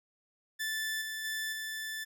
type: tone with level steps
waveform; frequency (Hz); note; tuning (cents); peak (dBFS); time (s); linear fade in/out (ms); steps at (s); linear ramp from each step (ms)
sawtooth; 1756; A6; -4; -29 / -33 / -30 / -33; 0.59-2.05; 20; 1.01 / 1.24 / 1.52; 10
effects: none